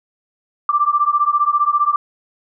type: beating tone pair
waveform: sine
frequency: 1170 / 1185 Hz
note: D6 / D6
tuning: -7 / +15 cents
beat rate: 15 Hz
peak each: -16 dBFS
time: 0.69-1.96 s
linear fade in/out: 2 ms
effects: none